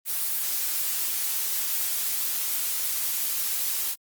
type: noise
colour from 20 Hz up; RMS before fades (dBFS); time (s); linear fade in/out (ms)
blue; -27; 0.05-3.96; 50
effects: Opus 32 kbps